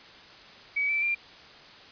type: tone with pitch steps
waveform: sine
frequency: 2273 / 2326 / 2380 Hz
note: C#7 / D7 / D7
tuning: +43 / -17 / +22 cents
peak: -24 dBFS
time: 0.76-1.15 s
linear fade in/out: 10 ms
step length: 130 ms
effects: white hiss -49 dBFS RMS until 1.91 s + resampled to 11025 Hz